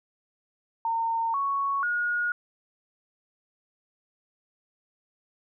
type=tone with pitch steps; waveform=sine; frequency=913 / 1111 / 1440 Hz; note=A#5 / C#6 / F#6; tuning=-36 / +4 / -47 cents; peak=-24 dBFS; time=0.85-2.32 s; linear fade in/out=2 ms; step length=490 ms; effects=none